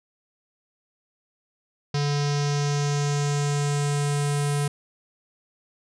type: tone with low-pass filter sweep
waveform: square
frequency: 144.5 Hz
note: D3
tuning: 28 cents flat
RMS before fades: -24 dBFS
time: 1.94-4.68 s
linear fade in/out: 5 ms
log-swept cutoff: 5200 to 9600 Hz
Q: 3.3
effects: none